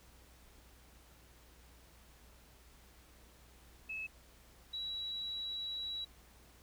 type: tone pair in turn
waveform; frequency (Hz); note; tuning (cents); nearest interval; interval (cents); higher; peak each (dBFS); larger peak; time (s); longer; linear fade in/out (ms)
sine; 2593 / 3903; E7 / B7; -29 / -21; perfect fifth; 708; second; -39 / -38; second; 3.89-4.07 / 4.73-6.05; second; 10
effects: added 60 Hz sine -62 dBFS peak until 6.62 s + pink hiss -63 dBFS RMS until 6.62 s